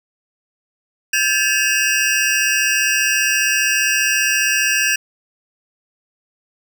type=tone cluster; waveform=square; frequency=1586 / 1721 / 2561 / 2778 / 5730 Hz; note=G6 / A6 / D#7 / F7 / F8; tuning=+20 / -39 / +49 / -10 / +44 cents; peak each=-22 dBFS; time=1.13-4.96 s; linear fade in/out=5 ms; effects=none